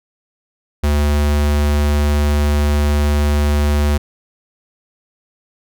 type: tone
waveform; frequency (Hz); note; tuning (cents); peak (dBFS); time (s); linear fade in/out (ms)
square; 73.42; D2; 0; -13; 0.83-3.98; 10
effects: none